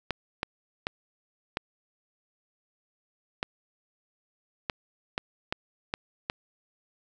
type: clicks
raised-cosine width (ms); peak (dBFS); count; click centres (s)
0.3; -12; 10; 0.107 / 0.431 / 0.869 / 1.571 / 3.429 / 4.698 / 5.179 / 5.525 / 5.939 / 6.299
effects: none